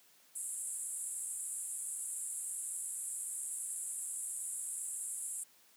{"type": "band-pass noise", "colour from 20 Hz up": "pink", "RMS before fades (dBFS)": -41, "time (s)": [0.35, 5.44], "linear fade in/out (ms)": 10, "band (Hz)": [7600, 11000], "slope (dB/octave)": 96, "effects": ["white hiss -65 dBFS RMS until 5.76 s", "high-pass 150 Hz 12 dB/octave"]}